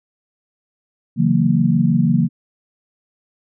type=chord; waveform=sine; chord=F# dominant seventh; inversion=second; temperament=equal with one note detuned; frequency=138.59 / 164.81 / 185 / 230.9 Hz; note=C#3 / E3 / F#3 / A#3; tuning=0 / 0 / 0 / -16 cents; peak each=-19 / -17 / -19 / -17 dBFS; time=1.16-2.29 s; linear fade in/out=50 ms; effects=none